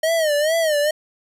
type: tone with vibrato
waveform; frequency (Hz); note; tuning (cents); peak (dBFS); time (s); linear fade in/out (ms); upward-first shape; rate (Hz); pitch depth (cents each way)
square; 622; D#5; -1; -17; 0.03-0.91; 5; sine; 2.3; 120
effects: resampled to 32000 Hz